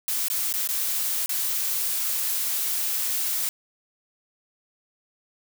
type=noise with dropouts; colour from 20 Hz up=blue; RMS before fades=-26 dBFS; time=0.08-3.49 s; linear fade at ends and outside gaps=0 ms; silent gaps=0.283-0.301 / 0.526-0.539 / 0.674-0.689 / 1.26-1.293 s; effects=none